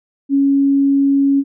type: tone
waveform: sine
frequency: 277.2 Hz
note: C#4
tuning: in tune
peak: -10 dBFS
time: 0.29-1.44 s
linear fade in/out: 50 ms
effects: none